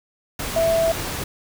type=tone in noise; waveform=sine; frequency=659.3 Hz; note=E5; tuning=in tune; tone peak=-16 dBFS; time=0.56-0.92 s; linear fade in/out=5 ms; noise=pink; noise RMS=-28 dBFS; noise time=0.39-1.24 s; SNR=+9 dB; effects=none